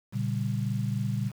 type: chord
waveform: sine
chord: G diminished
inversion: first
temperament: just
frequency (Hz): 117.6 / 141.12 / 196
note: Bb2 / Db3 / G3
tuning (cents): +16 / +31 / 0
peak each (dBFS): -29 / -32 / -32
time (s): 0.12-1.32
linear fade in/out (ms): 50
effects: 8-bit